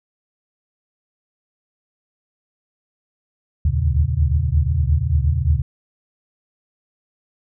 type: tone cluster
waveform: sine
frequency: 72.5 / 75.7 / 81.1 / 115.6 / 138.2 Hz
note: D2 / D#2 / E2 / A#2 / C#3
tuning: -22 / -47 / -28 / -14 / -5 cents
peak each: -21 / -22 / -19 / -23 / -24 dBFS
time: 3.65-5.62 s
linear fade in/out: 5 ms
effects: none